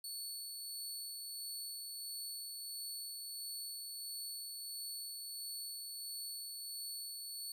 20% pulse tone with tremolo, 4435 Hz, C#8, in tune, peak -36 dBFS, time 0.04-7.52 s, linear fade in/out 2 ms, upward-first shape sine, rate 1.5 Hz, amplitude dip 25%, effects none

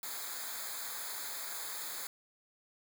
white noise with comb filter, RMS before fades -41 dBFS, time 0.03-2.07 s, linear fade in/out 2 ms, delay 0.35 ms, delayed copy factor -1, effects none

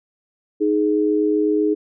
sine tone pair together, 311.1 / 419 Hz, D#4 / G#4, 0 / +15 cents, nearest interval perfect fourth, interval 515 cents, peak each -18 dBFS, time 0.6-1.75 s, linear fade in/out 20 ms, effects none

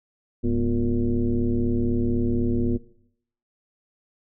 sine tone with frequency modulation, 130 Hz, C3, 11 cents flat, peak -19 dBFS, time 0.43-2.78 s, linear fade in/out 20 ms, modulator 112 Hz, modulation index 2.1, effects noise-tail reverb RT60 0.7 s tail -19 dB re dry

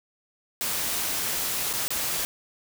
white noise with dropouts, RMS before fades -28 dBFS, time 0.61-2.25 s, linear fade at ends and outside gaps 0 ms, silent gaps 1.729-1.736 / 1.88-1.905 s, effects none

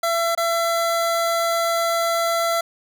25% pulse tone with dropouts, 673 Hz, E5, 36 cents sharp, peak -15 dBFS, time 0.03-2.61 s, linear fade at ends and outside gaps 5 ms, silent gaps 0.351-0.375 s, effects none

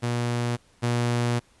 sawtooth tone pair in turn, 120 / 120 Hz, B2 / B2, -49 / -49 cents, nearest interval unison, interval 0 cents, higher neither, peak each -20 / -18 dBFS, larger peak second, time 0.02-0.57 / 0.82-1.4 s, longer second, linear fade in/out 20 ms, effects pink hiss -60 dBFS RMS until 1.6 s + resampled to 24000 Hz

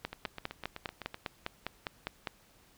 two click trains, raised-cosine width 0.3 ms, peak -18 / -24 dBFS, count 12 / 9, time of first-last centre 0.05-2.272 / 0.13-1.144 s, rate 4.95 / 7.89 Hz, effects pink hiss -63 dBFS RMS until 2.77 s

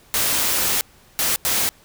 white noise bursts at uneven times, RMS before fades -20 dBFS, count 3, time 0.14-0.81 / 1.19-1.36 / 1.45-1.69 s, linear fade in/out 0 ms, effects pink hiss -52 dBFS RMS until 1.84 s

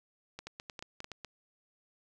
clicks, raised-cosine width 0.2 ms, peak -25 dBFS, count 10, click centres 0.39 / 0.47 / 0.599 / 0.698 / 0.792 / 0.825 / 1.004 / 1.044 / 1.117 / 1.247 s, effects none

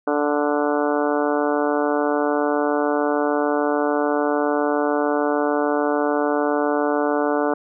harmonic tone, 146.83 Hz, D3, in tune, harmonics 2 / 3 / 4 / 5 / 6 / 7 / 8 / 9 / 10, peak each -23 / -23 / -24 / -27 / -29 / -32 / -31 / -34 / -31 dBFS, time 0.07-7.54 s, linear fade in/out 5 ms, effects none

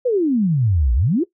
sine exponential two-way sweep, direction down then up, 523.3 to 55.3 to 388.9 Hz, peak -14 dBFS, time 0.05-1.24 s, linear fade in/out 10 ms, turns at 0.94 s, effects noise-tail reverb RT60 0.1 s tail -17 dB re dry

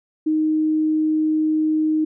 sine tone, 311.1 Hz, D#4, in tune, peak -16 dBFS, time 0.26-2.05 s, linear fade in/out 10 ms, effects none

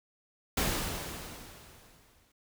pink noise with exponential decay, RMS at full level -28 dBFS, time 0.57-2.32 s, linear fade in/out 5 ms, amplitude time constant 380 ms, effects none

